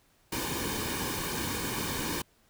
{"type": "noise with comb filter", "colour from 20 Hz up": "pink", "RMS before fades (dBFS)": -33, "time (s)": [0.32, 2.22], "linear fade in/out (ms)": 5, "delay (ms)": 1.5, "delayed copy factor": -0.65, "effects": ["pink hiss -66 dBFS RMS until 2.49 s"]}